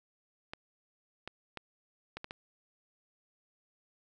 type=clicks; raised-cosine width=0.3 ms; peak=-24 dBFS; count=6; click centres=0.535 / 1.276 / 1.573 / 2.17 / 2.244 / 2.309 s; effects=none